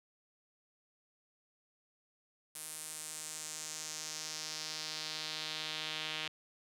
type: tone with band-pass filter sweep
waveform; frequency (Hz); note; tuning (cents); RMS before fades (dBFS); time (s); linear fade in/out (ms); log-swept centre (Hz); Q
sawtooth; 155.56; D#3; 0; -42; 2.55-6.28; 5; 10000 to 3100; 2.3
effects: none